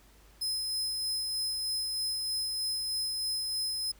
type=tone with tremolo; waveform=sawtooth; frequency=5100 Hz; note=D#8; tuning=42 cents sharp; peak=-27 dBFS; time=0.41-3.92 s; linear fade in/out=10 ms; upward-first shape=sine; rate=3.2 Hz; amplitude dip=25%; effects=added 50 Hz sine -57 dBFS peak until 3.99 s + pink hiss -61 dBFS RMS until 3.99 s